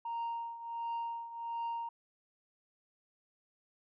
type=tone with tremolo; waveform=sine; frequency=930 Hz; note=A#5; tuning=4 cents flat; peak=-31 dBFS; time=0.05-1.89 s; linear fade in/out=5 ms; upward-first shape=triangle; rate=1.4 Hz; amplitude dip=80%; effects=tanh soft clip ceiling -33 dBFS